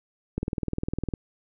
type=click train; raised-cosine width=3 ms; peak=-14 dBFS; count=16; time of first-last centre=0.38-1.138 s; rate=19.8 Hz; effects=none